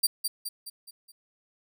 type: tone with echo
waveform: 15% pulse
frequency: 4699 Hz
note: D8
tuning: in tune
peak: -13 dBFS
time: 0.03-0.07 s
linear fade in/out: 10 ms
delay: 210 ms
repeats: 5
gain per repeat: -6 dB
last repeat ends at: 1.12 s
effects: none